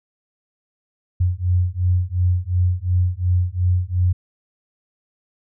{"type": "beating tone pair", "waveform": "sine", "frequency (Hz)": [88.7, 91.5], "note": ["F2", "F#2"], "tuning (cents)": [27, -19], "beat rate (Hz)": 2.8, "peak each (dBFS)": -19, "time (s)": [1.2, 4.13], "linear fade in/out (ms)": 10, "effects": []}